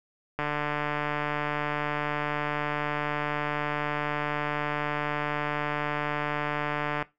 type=click train; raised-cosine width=0.5 ms; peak=-14 dBFS; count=983; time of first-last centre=0.39-7.025 s; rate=148 Hz; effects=noise-tail reverb RT60 0.2 s tail -18 dB re dry